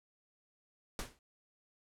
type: noise with exponential decay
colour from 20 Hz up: pink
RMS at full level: -36 dBFS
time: 0.99-1.19 s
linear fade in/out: 1 ms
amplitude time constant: 42 ms
effects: low-pass 11000 Hz 12 dB/octave